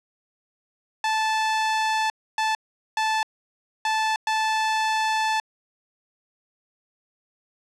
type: tone bursts at uneven times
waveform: sawtooth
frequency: 875 Hz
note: A5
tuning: 10 cents flat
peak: -17 dBFS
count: 5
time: 1.04-2.1 / 2.38-2.55 / 2.97-3.23 / 3.85-4.16 / 4.27-5.4 s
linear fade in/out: 2 ms
effects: low-pass 6000 Hz 12 dB/octave